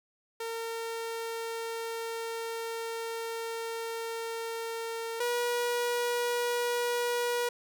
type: tone pair in turn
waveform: sawtooth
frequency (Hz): 456.9 / 482.3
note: A#4 / B4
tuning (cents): -35 / -41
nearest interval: minor second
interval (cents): 94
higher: second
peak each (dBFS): -30 / -24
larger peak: second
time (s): 0.4-5.2 / 5.2-7.49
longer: first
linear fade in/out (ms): 5
effects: none